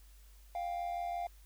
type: tone pair together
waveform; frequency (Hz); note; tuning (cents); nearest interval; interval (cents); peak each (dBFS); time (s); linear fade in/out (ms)
triangle; 701 / 786.8; F5 / G5; +6 / +6; major second; 200; -34 / -40; 0.55-1.27; 2
effects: added 50 Hz sine -55 dBFS peak until 1.45 s + white hiss -66 dBFS RMS until 1.45 s